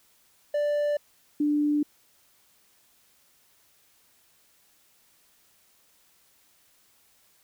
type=tone pair in turn; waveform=triangle / sine; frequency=587.3 / 295.2 Hz; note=D5 / D4; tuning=0 / +9 cents; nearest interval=octave; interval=1191 cents; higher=first; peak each=-21 dBFS; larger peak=neither; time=0.54-0.97 / 1.4-1.83 s; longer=neither; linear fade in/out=5 ms; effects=white hiss -63 dBFS RMS until 7.43 s